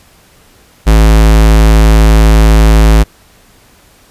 square tone, 54 Hz, A1, 32 cents flat, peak -3 dBFS, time 0.86-3.04 s, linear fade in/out 20 ms, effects pink hiss -44 dBFS RMS until 4.1 s + resampled to 32000 Hz

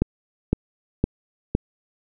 click train, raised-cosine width 3 ms, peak -5 dBFS, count 4, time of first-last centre 0.02-1.551 s, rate 1.96 Hz, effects none

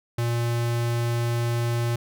square tone, 118.2 Hz, A#2, 24 cents sharp, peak -23 dBFS, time 0.18-1.96 s, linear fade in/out 5 ms, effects none

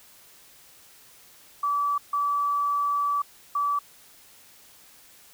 sine tone bursts at uneven times, 1152 Hz, D6, 34 cents flat, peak -22 dBFS, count 3, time 1.63-1.98 / 2.13-3.22 / 3.55-3.79 s, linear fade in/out 5 ms, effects white hiss -53 dBFS RMS until 5.33 s

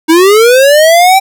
square linear sweep, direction up, 311.1 to 784 Hz, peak -3 dBFS, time 0.08-1.2 s, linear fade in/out 20 ms, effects none

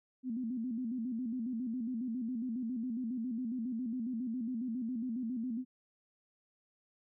sine tone with vibrato, 240 Hz, B3, 49 cents flat, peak -34 dBFS, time 0.23-5.65 s, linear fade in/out 50 ms, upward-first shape square, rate 7.3 Hz, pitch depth 110 cents each way, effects none

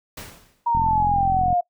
pink noise with exponential decay, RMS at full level -33 dBFS, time 0.17-0.68 s, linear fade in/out 5 ms, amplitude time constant 110 ms
sine exponential sweep, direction down, 951 to 698.5 Hz, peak -17 dBFS, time 0.66-1.61 s, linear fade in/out 10 ms
click train, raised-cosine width 5 ms, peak -16 dBFS, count 35, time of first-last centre 0.75-1.528 s, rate 43.7 Hz
effects noise-tail reverb RT60 0.1 s tail -21 dB re dry

